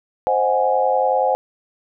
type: chord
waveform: sine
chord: Ab dominant seventh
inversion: first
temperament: equal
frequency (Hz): 523.3 / 622.3 / 740 / 830.6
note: C5 / Eb5 / Gb5 / Ab5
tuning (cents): 0 / 0 / 0 / 0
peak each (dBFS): -19 / -24 / -20 / -20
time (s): 0.27-1.35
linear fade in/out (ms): 0
effects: none